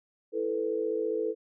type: chord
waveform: sine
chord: E suspended fourth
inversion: none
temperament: just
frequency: 329.6 / 439.5 / 494.4 Hz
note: E4 / A4 / B4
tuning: 0 / -2 / +2 cents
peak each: -35 / -29 / -33 dBFS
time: 0.32-1.35 s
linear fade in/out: 50 ms
effects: none